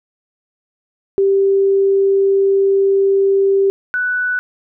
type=tone pair in turn; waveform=sine; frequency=392 / 1486 Hz; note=G4 / F#6; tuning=0 / +7 cents; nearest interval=octave + major seventh; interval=2307 cents; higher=second; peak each=-10 / -15 dBFS; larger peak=first; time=1.18-3.7 / 3.94-4.39 s; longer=first; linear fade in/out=0 ms; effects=none